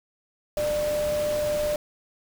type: tone in noise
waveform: sine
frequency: 597 Hz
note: D5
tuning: 28 cents sharp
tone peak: -23 dBFS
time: 0.57-1.76 s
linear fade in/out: 2 ms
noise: pink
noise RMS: -35 dBFS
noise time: 0.57-1.76 s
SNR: +9 dB
effects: none